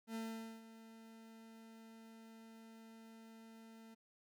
40% pulse tone with ADSR envelope, 224.5 Hz, A3, 35 cents sharp, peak -40 dBFS, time 0.07-3.95 s, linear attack 81 ms, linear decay 460 ms, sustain -15 dB, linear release 15 ms, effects none

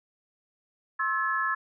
sine tone cluster, 1069 / 1312 / 1710 Hz, C6 / E6 / A6, +37 / -9 / -50 cents, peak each -30 / -30 / -28 dBFS, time 0.99-1.55 s, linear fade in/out 10 ms, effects none

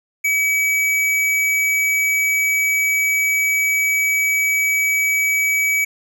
square tone, 2280 Hz, C#7, 48 cents sharp, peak -16 dBFS, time 0.24-5.85 s, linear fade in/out 10 ms, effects none

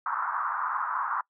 pink band-pass noise, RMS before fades -30 dBFS, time 0.06-1.21 s, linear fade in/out 2 ms, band 950 to 1400 Hz, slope 48 dB/octave, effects noise-tail reverb RT60 0.1 s tail -23 dB re dry

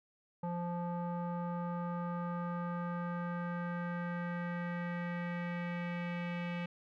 square tone with low-pass filter sweep, 174 Hz, F3, 6 cents flat, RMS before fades -38 dBFS, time 0.43-6.66 s, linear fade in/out 5 ms, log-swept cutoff 890 to 2500 Hz, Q 2.9, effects none

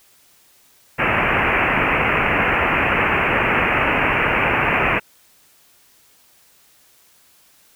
white low-pass noise, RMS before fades -18 dBFS, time 0.98-5 s, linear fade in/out 20 ms, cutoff 2700 Hz, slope 96 dB/octave, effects white hiss -54 dBFS RMS until 7.75 s

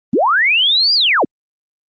sine linear two-way sweep, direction up then down, 178.4 to 4933 to 178.4 Hz, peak -10 dBFS, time 0.13-1.25 s, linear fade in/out 5 ms, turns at 0.94 s, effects Opus 24 kbps

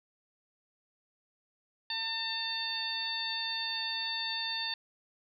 harmonic tone, 901 Hz, A5, 41 cents sharp, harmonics 1 / 2 / 3 / 4 / 5, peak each -43 / -40 / -42 / -37 / -36 dBFS, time 1.9-4.74 s, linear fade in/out 2 ms, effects none

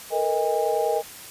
sine tone cluster, 448.7 / 478.6 / 627 / 811 Hz, A4 / A#4 / D#5 / G#5, +34 / +46 / +13 / -41 cents, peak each -26 dBFS, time 0.1-1.03 s, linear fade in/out 50 ms, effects white hiss -41 dBFS RMS until 1.3 s + resampled to 32000 Hz

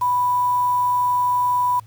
sine tone with quantisation, 987.8 Hz, B5, in tune, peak -16 dBFS, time 0.01-1.8 s, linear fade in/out 10 ms, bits 6, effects added 110 Hz sine -42 dBFS peak until 1.86 s + pink hiss -58 dBFS RMS until 1.86 s

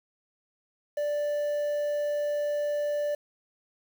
triangle tone with quantisation, 587.3 Hz, D5, in tune, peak -24 dBFS, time 0.97-3.15 s, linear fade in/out 5 ms, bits 8, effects none

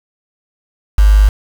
sine tone with quantisation, 51 Hz, G#1, 31 cents flat, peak -4 dBFS, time 0.98-1.29 s, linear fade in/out 5 ms, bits 4, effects none

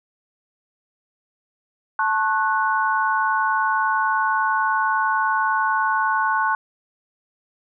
sine chord, F# minor, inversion first, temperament equal with one note detuned, 880 / 1089.1 / 1480 Hz, A5 / C#6 / F#6, 0 / -31 / 0 cents, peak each -22 dBFS, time 1.99-6.55 s, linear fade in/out 2 ms, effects none

